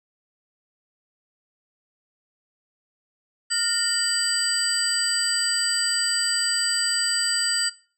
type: tone cluster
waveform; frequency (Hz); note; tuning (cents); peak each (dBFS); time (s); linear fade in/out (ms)
sine; 1416 / 1840 / 2993 / 4738 / 8000; F6 / A#6 / F#7 / D8 / B8; +23 / -23 / +19 / +14 / +21; -31 / -30 / -32 / -25 / -24; 3.5-7.7; 20
effects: noise-tail reverb RT60 0.4 s tail -19 dB re dry + tanh soft clip ceiling -13 dBFS